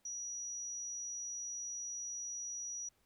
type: tone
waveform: sine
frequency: 5820 Hz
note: F#8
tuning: 29 cents flat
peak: -40 dBFS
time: 0.05-2.89 s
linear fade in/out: 5 ms
effects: pink hiss -75 dBFS RMS until 3.05 s